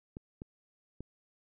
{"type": "clicks", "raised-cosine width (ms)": 3, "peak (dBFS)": -29, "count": 3, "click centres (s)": [0.169, 0.419, 1.006], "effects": []}